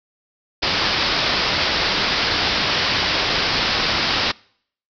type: low-pass noise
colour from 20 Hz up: white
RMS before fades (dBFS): -20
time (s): 0.62-4.32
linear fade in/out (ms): 10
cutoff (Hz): 5300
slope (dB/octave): 96
effects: noise-tail reverb RT60 0.6 s tail -25 dB re dry